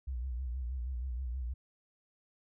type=tone with vibrato; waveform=sine; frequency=62.6 Hz; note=B1; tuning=24 cents sharp; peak=-34 dBFS; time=0.07-1.54 s; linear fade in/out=10 ms; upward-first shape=sine; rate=6.3 Hz; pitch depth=110 cents each way; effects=none